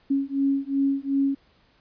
sine beating tone pair, 274.1 / 276.8 Hz, C#4 / C#4, -19 / -2 cents, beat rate 2.7 Hz, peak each -24 dBFS, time 0.1-1.35 s, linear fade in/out 10 ms, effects pink hiss -61 dBFS RMS until 1.8 s + resampled to 11025 Hz

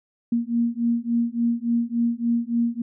sine beating tone pair, 233.1 / 236.6 Hz, A#3 / A#3, 0 / +26 cents, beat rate 3.5 Hz, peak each -23 dBFS, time 0.32-2.82 s, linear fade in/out 5 ms, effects none

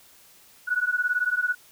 sine beating tone pair, 1462 / 1480 Hz, F#6 / F#6, -21 / 0 cents, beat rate 18 Hz, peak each -25 dBFS, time 0.67-1.55 s, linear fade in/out 20 ms, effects white hiss -54 dBFS RMS until 1.71 s

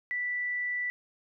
sine tone, 1970 Hz, B6, 5 cents flat, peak -29 dBFS, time 0.11-0.9 s, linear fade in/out 0 ms, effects none

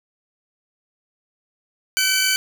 15% pulse tone pair together, 1518.4 / 2301 Hz, F#6 / D7, +44 / -36 cents, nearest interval perfect fifth, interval 720 cents, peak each -13 dBFS, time 1.97-2.36 s, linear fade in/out 0 ms, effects 8-bit

